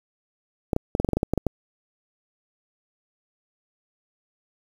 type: clicks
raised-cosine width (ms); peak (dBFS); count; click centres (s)
2; -8; 12; 0.732 / 0.764 / 0.951 / 1 / 1.047 / 1.089 / 1.133 / 1.17 / 1.231 / 1.336 / 1.377 / 1.467
effects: 7-bit